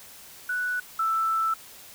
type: tone pair in turn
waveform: sine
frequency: 1480 / 1323.5 Hz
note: F#6 / E6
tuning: 0 / +7 cents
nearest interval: major second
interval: 193 cents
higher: first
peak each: -25 / -22 dBFS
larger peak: second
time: 0.49-0.8 / 0.99-1.54 s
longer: second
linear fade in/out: 5 ms
effects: white hiss -47 dBFS RMS until 1.94 s